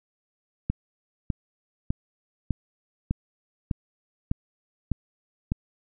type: click train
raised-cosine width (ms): 5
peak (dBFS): -12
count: 9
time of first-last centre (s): 0.7-5.519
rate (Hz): 1.66
effects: none